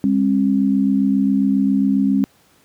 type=tone pair together; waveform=sine; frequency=201.4 / 268.8 Hz; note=G3 / C4; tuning=+47 / +47 cents; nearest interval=perfect fourth; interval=500 cents; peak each=-16 / -16 dBFS; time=0.04-2.24 s; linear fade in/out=0 ms; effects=pink hiss -55 dBFS RMS until 2.64 s + high-pass 100 Hz 12 dB/octave